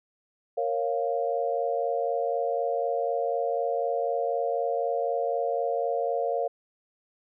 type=chord; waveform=sine; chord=Bb minor; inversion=none; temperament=equal with one note detuned; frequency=466.2 / 550.2 / 698.5 Hz; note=Bb4 / Db5 / F5; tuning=0 / -13 / 0 cents; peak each=-29 dBFS; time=0.57-6.48 s; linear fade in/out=10 ms; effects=none